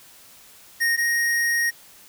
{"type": "tone pair in turn", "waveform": "square", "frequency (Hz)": [1858, 1869.8], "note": ["A#6", "A#6"], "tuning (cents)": [-6, 5], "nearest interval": "unison", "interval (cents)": 11, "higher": "second", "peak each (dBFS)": [-19, -20], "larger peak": "first", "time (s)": [[0.8, 0.97], [0.97, 1.71]], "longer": "second", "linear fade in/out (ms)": 20, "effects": ["white hiss -49 dBFS RMS until 2.08 s"]}